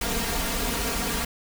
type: noise with comb filter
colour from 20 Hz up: pink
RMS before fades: -27 dBFS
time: 0.01-1.25 s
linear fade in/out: 5 ms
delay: 4.3 ms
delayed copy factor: +0.9
effects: none